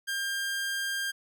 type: tone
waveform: sawtooth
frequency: 1600 Hz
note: G6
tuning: 35 cents sharp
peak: -26 dBFS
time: 0.07-1.12 s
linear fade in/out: 20 ms
effects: none